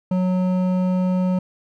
sine tone with hard clipping, 183.7 Hz, F#3, 12 cents flat, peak -19 dBFS, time 0.11-1.39 s, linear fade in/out 5 ms, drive 10 dB, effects none

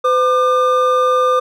triangle tone pair together, 507.8 / 1200 Hz, B4 / D6, +48 / +37 cents, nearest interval octave + minor third, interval 1489 cents, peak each -12 dBFS, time 0.04-1.4 s, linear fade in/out 10 ms, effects none

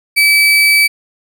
35% pulse tone, 2300 Hz, D7, 37 cents flat, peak -5 dBFS, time 0.16-0.88 s, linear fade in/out 20 ms, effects none

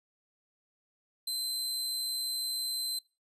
sawtooth tone, 4083 Hz, C8, 43 cents flat, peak -29 dBFS, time 1.27-2.99 s, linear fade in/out 5 ms, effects noise-tail reverb RT60 0.3 s tail -22 dB re dry + resampled to 32000 Hz

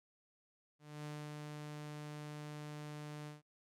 sawtooth tone with ADSR envelope, 149.5 Hz, D3, 31 cents sharp, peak -39 dBFS, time 0.79-3.42 s, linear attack 260 ms, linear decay 250 ms, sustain -2 dB, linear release 150 ms, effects noise-tail reverb RT60 0.1 s tail -25 dB re dry + low-pass 11000 Hz 12 dB/octave

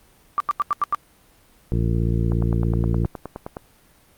sine tone bursts, 1174.7 Hz, D6, in tune, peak -16 dBFS, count 6, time 0.38-0.947 s, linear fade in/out 0 ms, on 22 ms, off 87 ms
harmonic tone, 57 Hz, A#1, 38 cents flat, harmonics 1 / 2 / 3 / 4 / 5 / 6 / 7 / 8, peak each -22 / -22 / -25 / -32 / -35 / -31 / -40 / -36 dBFS, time 1.72-3.06 s, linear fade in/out 0 ms
click train, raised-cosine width 1 ms, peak -16 dBFS, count 13, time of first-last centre 2.32-3.569 s, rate 9.61 Hz
effects pink hiss -55 dBFS RMS until 4.17 s + Opus 32 kbps

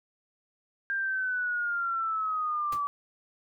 sine linear sweep, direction down, 1600 to 1141 Hz, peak -27 dBFS, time 0.9-2.87 s, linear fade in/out 0 ms
pink noise with exponential decay, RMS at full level -37 dBFS, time 2.72-2.84 s, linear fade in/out 5 ms, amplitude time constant 24 ms
effects none

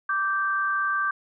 sine tone pair together, 1169.1 / 1566 Hz, D6 / G6, -8 / -2 cents, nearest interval perfect fourth, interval 506 cents, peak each -25 dBFS, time 0.09-1.11 s, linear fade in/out 5 ms, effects none

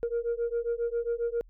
sine beating tone pair, 466.2 / 473.6 Hz, A#4 / A#4, 0 / +27 cents, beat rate 7.4 Hz, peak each -29 dBFS, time 0.03-1.41 s, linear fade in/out 0 ms, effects tanh soft clip ceiling -23 dBFS + added 40 Hz sine -51 dBFS peak until 1.49 s

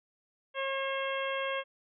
harmonic tone with a mistuned harmonic, 541 Hz, C#5, 42 cents flat, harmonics 1 / 2 / 3 / 4 / 5 / 6, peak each -34 / -37 / -39 / -40 / -41 / -42 dBFS, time 0.54-1.64 s, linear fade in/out 50 ms, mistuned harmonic 4, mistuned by -16 cents, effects none

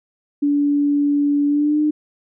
sine tone with pitch glide, 288.2 to 302 Hz, D4 to D4, -33 to +48 cents, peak -14 dBFS, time 0.42-1.91 s, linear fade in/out 10 ms, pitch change +81 cents, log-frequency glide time 1.47-1.8 s, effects none

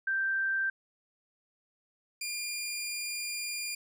sine / 15% pulse tone pair in turn, 1568 / 2407 Hz, G6 / D7, 0 / +42 cents, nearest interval perfect fifth, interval 742 cents, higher second, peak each -27 dBFS, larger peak neither, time 0.07-0.7 / 2.21-3.75 s, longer second, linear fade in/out 5 ms, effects none

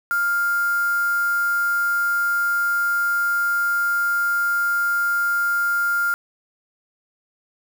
sine tone with quantisation, 1400 Hz, F6, 4 cents sharp, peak -18 dBFS, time 0.11-6.14 s, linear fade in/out 0 ms, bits 5, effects none

